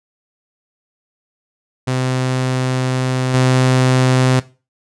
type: tone with level steps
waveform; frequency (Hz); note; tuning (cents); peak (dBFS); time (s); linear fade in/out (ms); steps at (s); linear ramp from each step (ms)
sawtooth; 128.8; C3; -27; -12 / -7; 1.87-4.4; 10; 3.34; 2
effects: noise-tail reverb RT60 0.3 s tail -17 dB re dry + resampled to 22050 Hz